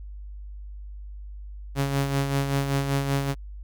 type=tone with tremolo; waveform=sawtooth; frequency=138.59 Hz; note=C#3; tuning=in tune; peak=-17 dBFS; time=1.75-3.35 s; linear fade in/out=50 ms; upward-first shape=sine; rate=5.2 Hz; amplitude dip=50%; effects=added 50 Hz sine -36 dBFS peak until 3.63 s